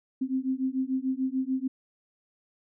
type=beating tone pair; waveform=sine; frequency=258.6 / 265.4 Hz; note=C4 / C4; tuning=-20 / +25 cents; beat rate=6.8 Hz; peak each=-29 dBFS; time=0.21-1.68 s; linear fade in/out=10 ms; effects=none